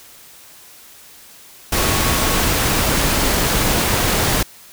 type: tone in noise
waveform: sine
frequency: 1108.7 Hz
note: C#6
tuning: in tune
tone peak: -28 dBFS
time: 1.75-2.39 s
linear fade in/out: 5 ms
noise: pink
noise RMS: -17 dBFS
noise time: 1.72-4.43 s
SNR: -14 dB
effects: white hiss -43 dBFS RMS until 4.72 s